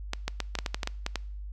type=clicks; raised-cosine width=0.2 ms; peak=-12 dBFS; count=11; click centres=0.134 / 0.28 / 0.403 / 0.553 / 0.588 / 0.662 / 0.745 / 0.832 / 0.874 / 1.064 / 1.157 s; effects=noise-tail reverb RT60 0.6 s tail -24 dB re dry + added 50 Hz sine -36 dBFS peak until 1.52 s